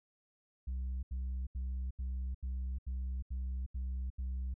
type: tone bursts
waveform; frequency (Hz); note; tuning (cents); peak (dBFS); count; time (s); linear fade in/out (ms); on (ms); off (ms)
sine; 64; C2; -38; -32; 9; 0.67-4.542; 10; 360; 79
effects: tanh soft clip ceiling -34 dBFS